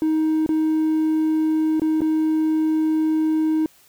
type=tone with dropouts; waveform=triangle; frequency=314.1 Hz; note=D#4; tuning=16 cents sharp; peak=-14 dBFS; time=0.02-3.66 s; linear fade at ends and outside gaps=1 ms; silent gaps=0.463-0.491 / 1.797-1.818 / 2.007-2.017 s; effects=tanh soft clip ceiling -11 dBFS + white hiss -54 dBFS RMS until 3.88 s

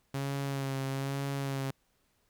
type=tone with vibrato; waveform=sawtooth; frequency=137 Hz; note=C#3; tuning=20 cents flat; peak=-28 dBFS; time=0.14-1.71 s; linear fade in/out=5 ms; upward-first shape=sine; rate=1.1 Hz; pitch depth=27 cents each way; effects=pink hiss -73 dBFS RMS until 2.29 s

